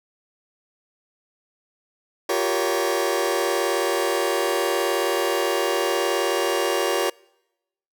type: chord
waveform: sawtooth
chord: G half-diminished seventh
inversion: third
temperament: just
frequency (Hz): 352.8 / 392 / 470.4 / 564.5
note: F4 / G4 / Bb4 / Db5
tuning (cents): +18 / 0 / +16 / +31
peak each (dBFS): -22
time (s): 2.29-7.1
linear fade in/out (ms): 5
effects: noise-tail reverb RT60 0.9 s tail -26 dB re dry